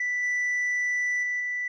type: tone with level steps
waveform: sine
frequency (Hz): 1975.5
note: B6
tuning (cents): 0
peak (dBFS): -23 / -21 / -24 / -26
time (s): 0-1.68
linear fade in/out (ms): 5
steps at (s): 0.23 / 1.23 / 1.4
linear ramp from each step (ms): 2
effects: tanh soft clip ceiling -23 dBFS